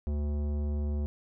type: tone with tanh clipping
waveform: sine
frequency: 73.42 Hz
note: D2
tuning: in tune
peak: -30 dBFS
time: 0.07-1.06 s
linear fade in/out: 0 ms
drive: 15 dB
effects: none